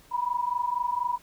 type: tone pair together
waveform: sine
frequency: 963.6 / 987.8 Hz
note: B5 / B5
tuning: -43 / 0 cents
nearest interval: unison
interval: 43 cents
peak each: -28 dBFS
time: 0.11-1.18 s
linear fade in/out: 20 ms
effects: pink hiss -56 dBFS RMS until 1.22 s